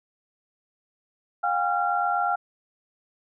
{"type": "tone cluster", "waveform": "sine", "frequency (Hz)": [715, 803, 1376], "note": ["F5", "G5", "F6"], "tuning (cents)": [41, 41, -26], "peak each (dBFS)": -26, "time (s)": [1.43, 2.36], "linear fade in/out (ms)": 10, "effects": []}